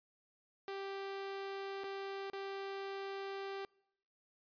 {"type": "tone with dropouts", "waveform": "sawtooth", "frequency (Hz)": 392, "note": "G4", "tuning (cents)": 0, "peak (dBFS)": -37, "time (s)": [0.68, 3.65], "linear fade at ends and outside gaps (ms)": 1, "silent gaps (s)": [[1.837, 1.841], [2.3, 2.332]], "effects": ["noise-tail reverb RT60 0.8 s tail -26 dB re dry", "resampled to 11025 Hz"]}